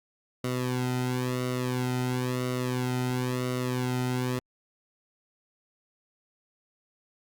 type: tone with flanger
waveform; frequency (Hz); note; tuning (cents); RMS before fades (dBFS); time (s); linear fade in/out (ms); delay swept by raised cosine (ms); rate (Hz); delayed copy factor
sawtooth; 126; B2; +35; -29; 0.44-4.39; 2; 1.2 to 1.79; 0.98; -0.95
effects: Opus 48 kbps